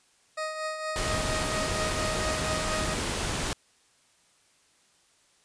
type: tone with tremolo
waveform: 20% pulse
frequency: 625 Hz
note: D#5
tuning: 8 cents sharp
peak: -24 dBFS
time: 0.37-2.94 s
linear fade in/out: 10 ms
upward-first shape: triangle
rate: 4.3 Hz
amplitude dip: 55%
type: noise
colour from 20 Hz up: pink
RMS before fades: -30 dBFS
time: 0.96-3.53 s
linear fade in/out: 0 ms
effects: white hiss -64 dBFS RMS until 5.44 s + resampled to 22050 Hz